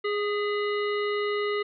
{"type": "harmonic tone with a mistuned harmonic", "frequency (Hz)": 414, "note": "G#4", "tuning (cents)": -5, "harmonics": [1, 3, 5, 7, 9, 10], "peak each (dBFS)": [-26, -33, -34, -39, -44, -47], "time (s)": [0.04, 1.63], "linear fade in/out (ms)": 10, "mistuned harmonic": 5, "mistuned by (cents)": -44, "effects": []}